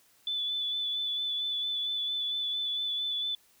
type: tone with vibrato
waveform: sine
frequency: 3479 Hz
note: A7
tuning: 20 cents flat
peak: -29 dBFS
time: 0.27-3.35 s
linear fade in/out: 2 ms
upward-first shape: sine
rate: 4.4 Hz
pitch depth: 22 cents each way
effects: white hiss -64 dBFS RMS until 3.6 s